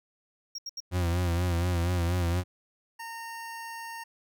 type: tone bursts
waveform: triangle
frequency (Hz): 5588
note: F8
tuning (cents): 0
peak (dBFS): -33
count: 3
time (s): 0.55-0.804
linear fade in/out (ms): 5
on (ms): 34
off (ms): 76
type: tone with vibrato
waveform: 40% pulse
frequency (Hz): 87.4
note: F2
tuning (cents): +2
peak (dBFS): -24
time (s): 0.91-2.44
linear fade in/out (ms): 50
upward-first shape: sine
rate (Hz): 4.2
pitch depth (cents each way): 60
type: tone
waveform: 25% pulse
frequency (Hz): 918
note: A#5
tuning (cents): -27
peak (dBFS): -34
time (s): 2.99-4.04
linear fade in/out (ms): 10
effects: none